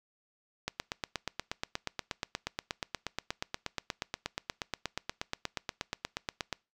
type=click train; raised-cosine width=0.2 ms; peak=-15 dBFS; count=50; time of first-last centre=0.68-6.527 s; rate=8.38 Hz; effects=noise-tail reverb RT60 0.3 s tail -25 dB re dry